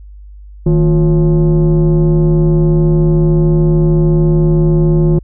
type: tone with frequency modulation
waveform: sine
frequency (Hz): 158.2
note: D#3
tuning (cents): +29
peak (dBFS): -5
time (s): 0.66-5.19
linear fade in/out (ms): 5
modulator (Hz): 195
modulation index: 0.92
effects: tanh soft clip ceiling -5 dBFS + added 50 Hz sine -31 dBFS peak until 5.23 s